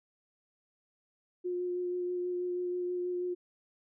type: tone with vibrato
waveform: sine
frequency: 357.6 Hz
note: F4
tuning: 41 cents sharp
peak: -31 dBFS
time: 1.44-3.35 s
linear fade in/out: 20 ms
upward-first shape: sine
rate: 6.2 Hz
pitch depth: 12 cents each way
effects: none